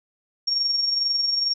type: tone with amplitude modulation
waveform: sine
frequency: 5540 Hz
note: F8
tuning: 15 cents flat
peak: -18 dBFS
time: 0.47-1.54 s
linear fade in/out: 10 ms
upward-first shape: sine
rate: 22.2 Hz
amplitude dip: 45%
effects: none